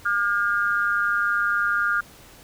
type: tone with amplitude modulation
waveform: sine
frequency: 1412 Hz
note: F6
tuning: 19 cents sharp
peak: -15 dBFS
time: 0.05-2.01 s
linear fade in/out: 10 ms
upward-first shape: sine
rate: 200 Hz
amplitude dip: 100%
effects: pink hiss -48 dBFS RMS until 2.43 s